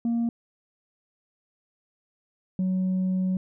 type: tone pair in turn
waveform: sine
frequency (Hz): 233.6 / 186.16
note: A#3 / F#3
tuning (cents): +4 / +11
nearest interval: major third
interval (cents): 393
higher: first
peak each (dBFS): -20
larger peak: neither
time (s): 0.05-0.29 / 2.59-3.37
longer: second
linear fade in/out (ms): 2
effects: tanh soft clip ceiling -21 dBFS